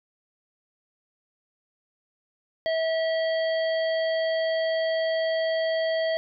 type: harmonic tone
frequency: 648 Hz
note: E5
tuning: 30 cents flat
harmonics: 1 / 3 / 5 / 7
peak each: -23 / -33 / -37 / -40 dBFS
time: 2.66-6.17 s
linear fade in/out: 0 ms
effects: none